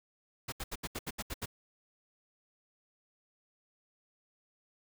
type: noise bursts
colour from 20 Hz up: pink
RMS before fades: -38 dBFS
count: 9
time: 0.48-1.459 s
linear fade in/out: 10 ms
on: 43 ms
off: 74 ms
effects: none